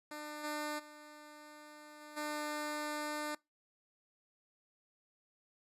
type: tone with level steps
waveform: 10% pulse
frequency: 299.9 Hz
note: D4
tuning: 36 cents sharp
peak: -35 / -29 / -44 / -42 / -29 dBFS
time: 0.11-3.35 s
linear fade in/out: 5 ms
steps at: 0.43 / 0.78 / 2 / 2.16 s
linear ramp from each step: 20 ms
effects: noise-tail reverb RT60 0.2 s tail -23 dB re dry + resampled to 32000 Hz